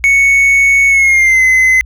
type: tone with pitch glide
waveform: triangle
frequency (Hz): 2217 to 2045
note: C#7 to C7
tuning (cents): 0 to -40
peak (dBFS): -4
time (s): 0.04-1.81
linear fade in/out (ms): 0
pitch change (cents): -140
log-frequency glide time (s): 0.88-1.43
effects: added 60 Hz sine -29 dBFS peak until 1.85 s